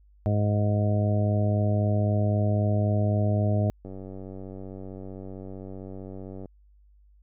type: harmonic tone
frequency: 103.83 Hz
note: G#2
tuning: in tune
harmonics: 1 / 2 / 3 / 4 / 5 / 6 / 7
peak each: -22 / -29 / -35 / -37 / -38 / -31 / -39 dBFS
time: 0.26-3.7 s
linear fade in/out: 0 ms
type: click train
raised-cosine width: 2 ms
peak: -27 dBFS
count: 250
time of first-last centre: 3.85-6.457 s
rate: 95.5 Hz
effects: added 50 Hz sine -54 dBFS peak until 7.22 s